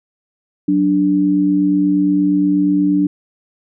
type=tone pair together; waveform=sine; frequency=185.24 / 293.7 Hz; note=F#3 / D4; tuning=+2 / 0 cents; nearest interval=minor sixth; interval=798 cents; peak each=-18 / -12 dBFS; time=0.68-3.07 s; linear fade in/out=5 ms; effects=none